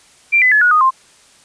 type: tone with pitch steps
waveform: sine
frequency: 2363 / 2010 / 1709.9 / 1454.6 / 1237.4 / 1052.6 Hz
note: D7 / B6 / A6 / F#6 / D#6 / C6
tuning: +10 / +30 / -50 / -30 / -10 / +10 cents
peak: -8 dBFS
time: 0.32-0.908 s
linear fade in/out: 20 ms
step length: 98 ms
effects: white hiss -48 dBFS RMS until 1.44 s + resampled to 22050 Hz